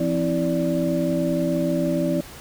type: tone cluster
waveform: sine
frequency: 170.2 / 260.6 / 327 / 584 Hz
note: F3 / C4 / E4 / D5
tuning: -44 / -7 / -14 / -10 cents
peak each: -25 dBFS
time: 0-2.21 s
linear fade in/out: 5 ms
effects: pink hiss -41 dBFS RMS until 2.4 s